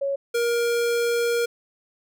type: tone pair in turn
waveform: sine / square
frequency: 554.4 / 471.6 Hz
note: C#5 / A#4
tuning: 0 / +20 cents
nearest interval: minor third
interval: 280 cents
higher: first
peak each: -22 / -21 dBFS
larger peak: second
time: 0.01-0.16 / 0.34-1.46 s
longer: second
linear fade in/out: 10 ms
effects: none